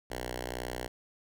5% pulse tone with notch filter, 61.74 Hz, B1, in tune, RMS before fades -38 dBFS, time 0.1-0.88 s, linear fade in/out 10 ms, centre 180 Hz, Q 0.84, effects none

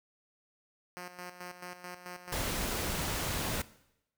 5% pulse tone with tremolo, 178.8 Hz, F3, 41 cents sharp, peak -30 dBFS, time 0.97-2.38 s, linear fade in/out 0 ms, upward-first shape square, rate 4.6 Hz, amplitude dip 65%
pink noise, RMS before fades -34 dBFS, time 2.32-3.62 s, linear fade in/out 5 ms
effects noise-tail reverb RT60 0.8 s tail -18 dB re dry

